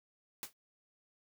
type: noise with exponential decay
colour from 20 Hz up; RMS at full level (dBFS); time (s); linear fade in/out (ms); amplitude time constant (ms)
white; -38; 0.43-0.53; 0; 21
effects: noise-tail reverb RT60 0.1 s tail -26 dB re dry